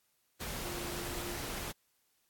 sine tone in noise, 349.2 Hz, F4, in tune, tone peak -43 dBFS, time 0.65-1.37 s, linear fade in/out 10 ms, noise pink, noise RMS -40 dBFS, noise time 0.4-1.72 s, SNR -6 dB, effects white hiss -75 dBFS RMS until 2.29 s + AAC 64 kbps

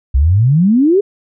sine exponential sweep, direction up, 61.4 to 421 Hz, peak -7 dBFS, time 0.14-1.01 s, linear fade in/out 10 ms, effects none

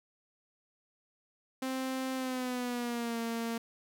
sawtooth tone with pitch glide, 261.6 to 230.4 Hz, C4 to A#3, 0 to -20 cents, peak -29 dBFS, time 1.62-3.58 s, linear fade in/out 5 ms, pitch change -220 cents, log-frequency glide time 2.15-3.19 s, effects none

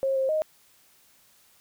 sine tone with pitch steps, 538 / 531 / 622 Hz, C5 / C5 / D#5, +48 / +25 / -1 cents, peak -22 dBFS, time 0.03-0.42 s, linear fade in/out 0 ms, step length 130 ms, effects white hiss -60 dBFS RMS until 1.6 s

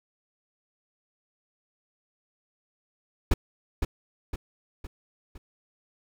brown noise with echo, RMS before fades -19 dBFS, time 3.31-3.34 s, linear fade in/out 5 ms, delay 510 ms, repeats 4, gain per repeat -6 dB, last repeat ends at 5.38 s, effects none

